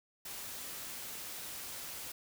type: noise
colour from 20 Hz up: white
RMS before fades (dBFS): -44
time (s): 0.25-2.12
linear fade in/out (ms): 5
effects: none